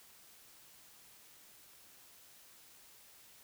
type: silence
effects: white hiss -60 dBFS RMS until 3.43 s